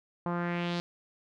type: tone with low-pass filter sweep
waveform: sawtooth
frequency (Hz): 173.5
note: F3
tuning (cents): -11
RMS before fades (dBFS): -32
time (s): 0.26-0.8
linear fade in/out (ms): 0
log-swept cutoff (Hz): 1000 to 4600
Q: 2.5
effects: none